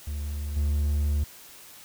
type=tone with level steps; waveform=triangle; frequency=73.42 Hz; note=D2; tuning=in tune; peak=-27 / -20 dBFS; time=0.07-1.24 s; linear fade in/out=5 ms; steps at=0.56 s; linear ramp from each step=10 ms; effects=white hiss -48 dBFS RMS until 1.84 s